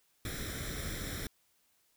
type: noise with comb filter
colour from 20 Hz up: pink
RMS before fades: -39 dBFS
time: 0.25-1.27 s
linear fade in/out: 2 ms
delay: 0.54 ms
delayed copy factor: +0.75
effects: white hiss -72 dBFS RMS until 1.96 s